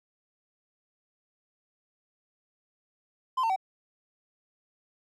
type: tone with pitch steps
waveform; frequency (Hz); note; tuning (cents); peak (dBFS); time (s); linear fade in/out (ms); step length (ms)
triangle; 1033 / 904 / 762; C6 / A5 / G5; -22 / +47 / -49; -22; 3.37-3.562; 10; 64
effects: none